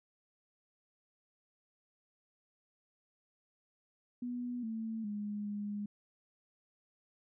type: tone with pitch steps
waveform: sine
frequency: 244.7 / 223.2 / 207.3 / 205.9 Hz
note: B3 / A3 / G#3 / G#3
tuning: -16 / +25 / -3 / -15 cents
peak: -36 dBFS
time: 4.22-5.86 s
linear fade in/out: 5 ms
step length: 410 ms
effects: none